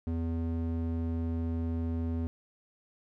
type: tone with band-pass filter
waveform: square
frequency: 82.41 Hz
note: E2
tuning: in tune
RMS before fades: -32 dBFS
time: 0.07-2.27 s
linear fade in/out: 0 ms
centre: 180 Hz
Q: 1.6
effects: none